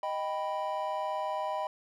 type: chord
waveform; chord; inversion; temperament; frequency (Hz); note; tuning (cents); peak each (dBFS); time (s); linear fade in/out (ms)
triangle; Eb augmented; none; equal; 622.3 / 784 / 987.8; Eb5 / G5 / B5; 0 / 0 / 0; -33 / -34 / -33; 0.03-1.67; 2
effects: none